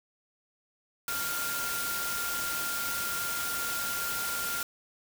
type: tone in noise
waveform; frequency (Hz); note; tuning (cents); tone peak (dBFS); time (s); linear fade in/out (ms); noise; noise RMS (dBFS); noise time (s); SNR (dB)
sine; 1396.9; F6; 0; -34; 1.08-4.63; 2; white; -34; 1.08-4.63; -3
effects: none